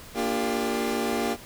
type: chord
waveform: 25% pulse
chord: G minor seventh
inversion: first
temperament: equal with one note detuned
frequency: 233.1 / 293.7 / 349.2 / 398.4 Hz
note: Bb3 / D4 / F4 / G4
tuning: 0 / 0 / 0 / +28 cents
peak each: -25 / -29 / -29 / -26 dBFS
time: 0.14-1.37 s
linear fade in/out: 50 ms
effects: pink hiss -45 dBFS RMS until 1.45 s